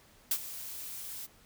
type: noise with ADSR envelope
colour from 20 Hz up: blue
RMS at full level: -27 dBFS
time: 0.31-1.27 s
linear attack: 4 ms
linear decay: 61 ms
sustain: -15 dB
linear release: 22 ms
effects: pink hiss -61 dBFS RMS until 1.45 s